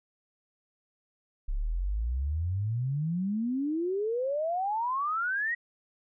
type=exponential sweep; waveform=sine; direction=up; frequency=32.52 to 1938 Hz; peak=-27 dBFS; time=1.48-5.55 s; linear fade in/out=10 ms; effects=none